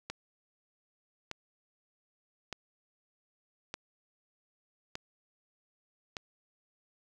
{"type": "click train", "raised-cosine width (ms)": 0.2, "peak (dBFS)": -20, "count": 6, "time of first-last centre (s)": [0.1, 6.168], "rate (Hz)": 0.824, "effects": []}